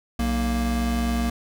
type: tone pair together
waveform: square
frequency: 62 / 233.6 Hz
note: B1 / A#3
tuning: +7 / +4 cents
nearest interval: octave + major seventh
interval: 2297 cents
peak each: -25 dBFS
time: 0.19-1.3 s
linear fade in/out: 5 ms
effects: none